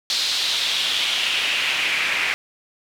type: noise with band-pass filter sweep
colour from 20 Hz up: pink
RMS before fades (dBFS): -22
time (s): 0.1-2.34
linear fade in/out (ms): 0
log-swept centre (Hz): 4200 to 2200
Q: 3.2
effects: none